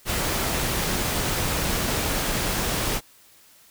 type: noise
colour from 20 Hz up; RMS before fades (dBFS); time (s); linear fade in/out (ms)
pink; -25; 0.05-3.01; 50
effects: white hiss -54 dBFS RMS until 3.7 s